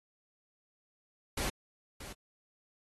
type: noise with echo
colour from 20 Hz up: pink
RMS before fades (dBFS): -35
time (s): 1.37-1.5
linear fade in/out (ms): 5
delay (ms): 630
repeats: 1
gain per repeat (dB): -11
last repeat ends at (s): 2.13
effects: AAC 32 kbps